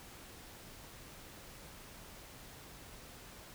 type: silence
effects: pink hiss -53 dBFS RMS until 3.54 s